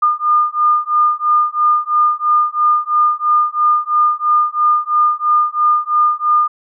sine beating tone pair, 1211 / 1214 Hz, D#6 / D#6, -47 / -43 cents, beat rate 3 Hz, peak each -14 dBFS, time 0.02-6.48 s, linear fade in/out 10 ms, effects none

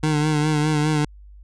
25% pulse tone with vibrato, 151.9 Hz, D#3, 41 cents flat, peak -14 dBFS, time 0.03-1.05 s, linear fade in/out 5 ms, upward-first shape sine, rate 4.9 Hz, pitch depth 42 cents each way, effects added 50 Hz sine -41 dBFS peak until 1.43 s + resampled to 22050 Hz

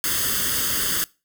white noise with comb filter, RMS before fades -23 dBFS, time 0.04-1.04 s, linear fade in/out 0 ms, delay 0.62 ms, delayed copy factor +0.8, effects noise-tail reverb RT60 0.3 s tail -23 dB re dry

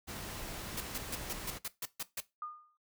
pink noise, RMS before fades -43 dBFS, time 0.07-1.59 s, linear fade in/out 20 ms
white noise bursts, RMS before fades -38 dBFS, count 9, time 0.77-2.205 s, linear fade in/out 5 ms, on 35 ms, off 140 ms
sine tone with exponential decay, 1220 Hz, D#6, 34 cents flat, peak -36 dBFS, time 2.42-2.77 s, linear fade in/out 2 ms, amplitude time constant 75 ms
effects noise-tail reverb RT60 0.2 s tail -17 dB re dry

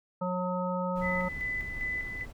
harmonic tone, 181.4 Hz, F#3, 34 cents flat, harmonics 1 / 3 / 5 / 7, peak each -32 / -33 / -36 / -37 dBFS, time 0.21-1.29 s, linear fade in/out 10 ms
brown noise, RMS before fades -42 dBFS, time 0.95-2.33 s, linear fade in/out 20 ms
sine tone with tremolo, 2003 Hz, B6, 24 cents sharp, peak -30 dBFS, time 1.01-2.26 s, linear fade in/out 50 ms, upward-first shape square, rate 2.5 Hz, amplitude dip 50%
effects none

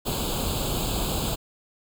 pink noise with comb filter, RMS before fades -27 dBFS, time 0.05-1.36 s, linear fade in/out 20 ms, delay 0.26 ms, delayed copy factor +0.9, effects none

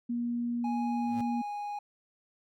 sine tone, 238.4 Hz, A#3, 39 cents sharp, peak -29 dBFS, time 0.09-1.42 s, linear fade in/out 10 ms
triangle tone with pitch glide, 830.6 to 824.9 Hz, G#5 to G#5, 0 to -12 cents, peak -32 dBFS, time 0.64-1.79 s, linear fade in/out 5 ms, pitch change -12 cents, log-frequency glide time 0.85-1.18 s
30% pulse tone with exponential growth, 110.9 Hz, A2, 14 cents sharp, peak -35 dBFS, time 0.96-1.21 s, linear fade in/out 0 ms, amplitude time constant 54 ms
effects none

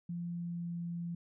sine tone with pitch glide, 172.5 to 171.21 Hz, F3 to F3, -21 to -34 cents, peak -36 dBFS, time 0.09-1.15 s, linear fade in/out 5 ms, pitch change -13 cents, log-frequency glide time 0.28-0.8 s, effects none

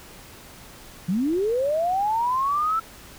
sine linear sweep, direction up, 164.81 to 1337 Hz, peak -20 dBFS, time 1.08-2.8 s, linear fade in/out 10 ms, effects pink hiss -45 dBFS RMS until 3.18 s

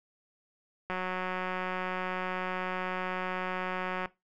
click train, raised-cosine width 0.5 ms, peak -19 dBFS, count 582, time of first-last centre 0.9-4.058 s, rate 184 Hz, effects noise-tail reverb RT60 0.2 s tail -18 dB re dry

